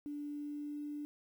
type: tone with pitch glide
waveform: sine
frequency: 292.1 to 294.3 Hz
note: D4 to D4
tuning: -9 to +4 cents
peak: -39 dBFS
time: 0.06-1.05 s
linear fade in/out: 0 ms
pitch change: +13 cents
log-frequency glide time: 0.2-0.9 s
effects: 11-bit